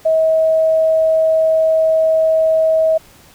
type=tone; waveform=sine; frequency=640 Hz; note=D#5; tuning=49 cents sharp; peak=-10 dBFS; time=0.05-2.98 s; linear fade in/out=10 ms; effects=pink hiss -45 dBFS RMS until 3.34 s